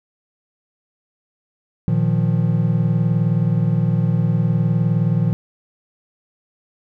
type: chord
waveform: triangle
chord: Bb suspended fourth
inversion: none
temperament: just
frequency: 116.54 / 155.39 / 174.81 Hz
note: Bb2 / Eb3 / F3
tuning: 0 / -2 / +2 cents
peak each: -17 / -17 / -18 dBFS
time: 1.88-5.33 s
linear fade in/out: 0 ms
effects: none